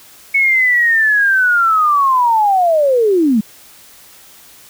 sine linear sweep, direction down, 2217 to 200.1 Hz, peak -9 dBFS, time 0.34-3.41 s, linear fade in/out 10 ms, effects white hiss -42 dBFS RMS until 4.69 s

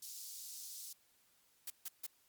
pink high-pass noise, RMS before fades -49 dBFS, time 0.02-0.93 s, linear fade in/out 5 ms, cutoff 4800 Hz, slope 24 dB/octave
blue noise bursts, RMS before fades -43 dBFS, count 3, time 1.67-2.066 s, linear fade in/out 5 ms, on 32 ms, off 150 ms
effects white hiss -72 dBFS RMS until 2.28 s + Opus 48 kbps

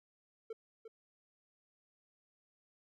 triangle tone with echo, 448.2 Hz, A4, 32 cents sharp, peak -38 dBFS, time 0.5-0.53 s, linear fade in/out 5 ms, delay 350 ms, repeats 1, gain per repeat -8 dB, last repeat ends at 0.88 s, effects none

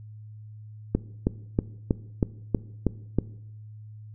click train, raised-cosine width 3 ms, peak -8 dBFS, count 8, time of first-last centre 0.95-3.186 s, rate 3.13 Hz, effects noise-tail reverb RT60 0.8 s tail -19 dB re dry + added 107 Hz sine -41 dBFS peak until 4.14 s

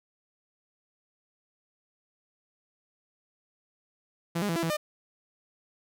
sawtooth tone with pitch steps, 168.8 / 205.4 / 167 / 335.8 / 164.6 / 604 Hz, E3 / G#3 / E3 / E4 / E3 / D5, +41 / -19 / +23 / +32 / -2 / +48 cents, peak -23 dBFS, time 4.35-4.77 s, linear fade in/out 10 ms, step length 70 ms, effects none

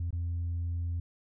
sine tone with dropouts, 85.5 Hz, F2, 36 cents flat, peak -28 dBFS, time 0-1 s, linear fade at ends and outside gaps 5 ms, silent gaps 0.107-0.127 s, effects tanh soft clip ceiling -28 dBFS

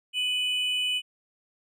triangle tone pair together, 2508 / 2980 Hz, D#7 / F#7, +13 / +12 cents, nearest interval minor third, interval 299 cents, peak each -30 / -24 dBFS, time 0.13-1.02 s, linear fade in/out 50 ms, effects none

